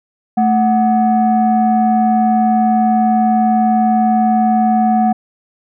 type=tone pair together; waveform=sine; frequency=220 / 740 Hz; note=A3 / F#5; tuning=0 / 0 cents; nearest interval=octave + major sixth; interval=2100 cents; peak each=-11 dBFS; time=0.37-5.13 s; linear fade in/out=10 ms; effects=tanh soft clip ceiling -5 dBFS